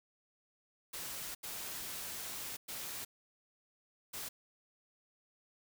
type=noise bursts at uneven times; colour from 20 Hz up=white; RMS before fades=-43 dBFS; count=4; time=0.93-1.35 / 1.43-2.57 / 2.68-3.05 / 4.13-4.29 s; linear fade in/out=10 ms; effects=none